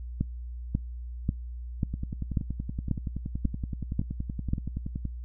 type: two click trains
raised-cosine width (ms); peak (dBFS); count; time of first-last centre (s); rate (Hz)
5; -20 / -13; 34 / 9; 1.94-5.053 / 0.21-4.534; 10.6 / 1.85
effects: noise-tail reverb RT60 0.2 s tail -26 dB re dry + added 60 Hz sine -35 dBFS peak until 5.24 s

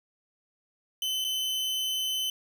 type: tone with dropouts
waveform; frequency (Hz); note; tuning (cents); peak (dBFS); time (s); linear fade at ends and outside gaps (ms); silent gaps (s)
40% pulse; 3043; F#7; +48; -27; 1.02-2.3; 2; 1.243-1.247
effects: none

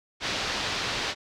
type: low-pass noise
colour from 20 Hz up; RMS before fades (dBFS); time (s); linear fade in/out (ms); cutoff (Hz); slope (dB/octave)
white; -30; 0.2-1.15; 50; 4800; 24
effects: none

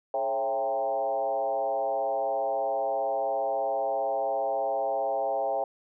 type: tone with frequency modulation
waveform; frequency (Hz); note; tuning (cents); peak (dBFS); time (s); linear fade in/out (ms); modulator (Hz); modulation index
sine; 669; E5; +25; -25; 0.14-5.64; 2; 123; 1.4
effects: none

